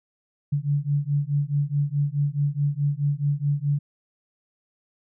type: beating tone pair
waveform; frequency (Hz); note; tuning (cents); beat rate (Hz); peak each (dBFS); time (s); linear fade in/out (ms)
sine; 141.7 / 146.4; C#3 / D3; +38 / -5; 4.7; -24; 0.52-3.79; 10
effects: none